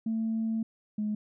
sine tone pair in turn, 223.5 / 211.4 Hz, A3 / G#3, +27 / +31 cents, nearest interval minor second, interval 96 cents, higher first, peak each -26 / -27 dBFS, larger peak first, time 0.06-0.63 / 0.98-1.15 s, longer first, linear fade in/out 5 ms, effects tanh soft clip ceiling -23 dBFS

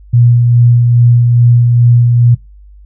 sine tone with tremolo, 120 Hz, B2, 49 cents flat, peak -3 dBFS, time 0.13-2.35 s, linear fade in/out 10 ms, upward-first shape sine, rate 2.4 Hz, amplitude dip 30%, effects noise-tail reverb RT60 0.2 s tail -20 dB re dry + added 50 Hz sine -34 dBFS peak until 2.85 s

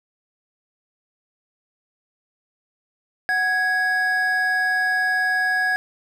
triangle tone pair together, 742.5 / 1661.2 Hz, F#5 / G#6, +6 / 0 cents, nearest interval octave + major second, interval 1394 cents, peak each -24 / -17 dBFS, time 3.29-5.76 s, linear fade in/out 0 ms, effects none

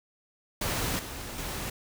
pink noise with level steps, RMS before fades -30 / -39 / -35 dBFS, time 0.61-1.7 s, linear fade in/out 5 ms, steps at 0.99 / 1.38 s, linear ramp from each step 2 ms, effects none

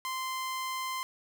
sawtooth tone, 1040 Hz, C6, 11 cents flat, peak -29 dBFS, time 0.05-1.03 s, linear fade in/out 0 ms, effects none

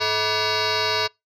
sine tone with frequency modulation, 1711 Hz, A6, 49 cents flat, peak -18 dBFS, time 0-1.08 s, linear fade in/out 20 ms, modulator 536 Hz, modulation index 6.1, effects noise-tail reverb RT60 0.2 s tail -26 dB re dry + tanh soft clip ceiling -16 dBFS

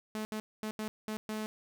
sawtooth tone bursts at uneven times, 215.7 Hz, A3, 34 cents flat, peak -31 dBFS, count 6, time 0.15-0.25 / 0.32-0.4 / 0.63-0.71 / 0.79-0.88 / 1.08-1.17 / 1.29-1.46 s, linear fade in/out 0 ms, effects none

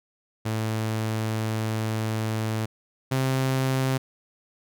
sawtooth tone pair in turn, 110 / 131.99 Hz, A2 / C3, 0 / +16 cents, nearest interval minor third, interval 316 cents, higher second, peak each -21 / -18 dBFS, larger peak second, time 0.45-2.66 / 3.11-3.98 s, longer first, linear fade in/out 10 ms, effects none

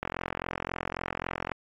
click train, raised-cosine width 0.5 ms, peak -15 dBFS, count 66, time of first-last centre 0.03-1.517 s, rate 43.7 Hz, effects AAC 32 kbps

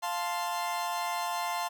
40% pulse chord, F major, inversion none, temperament equal, 698.5 / 880 / 1046.5 Hz, F5 / A5 / C6, 0 / 0 / 0 cents, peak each -34 dBFS, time 0.02-1.69 s, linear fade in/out 20 ms, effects none

